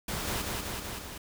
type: noise with echo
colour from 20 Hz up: pink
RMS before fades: -34 dBFS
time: 0.08-0.42 s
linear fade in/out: 5 ms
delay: 190 ms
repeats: 4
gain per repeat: -2 dB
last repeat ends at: 1.18 s
effects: none